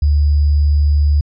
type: tone with sample-and-hold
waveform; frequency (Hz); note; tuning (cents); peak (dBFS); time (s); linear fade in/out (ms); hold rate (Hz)
sine; 73.42; D2; 0; -9; 0.02-1.21; 5; 4900
effects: resampled to 16000 Hz